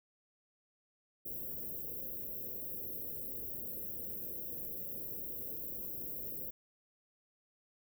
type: band-stop noise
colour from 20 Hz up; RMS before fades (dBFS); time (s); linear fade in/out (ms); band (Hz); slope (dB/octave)
white; -42; 1.25-6.51; 10; 570 to 13000; 48
effects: none